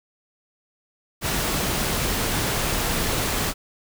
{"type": "noise", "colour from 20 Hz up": "pink", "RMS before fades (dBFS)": -24, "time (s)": [1.21, 3.54], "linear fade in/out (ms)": 50, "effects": []}